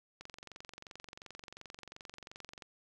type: click train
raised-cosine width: 0.2 ms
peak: -30 dBFS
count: 56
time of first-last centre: 0.21-2.622 s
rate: 22.8 Hz
effects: 11-bit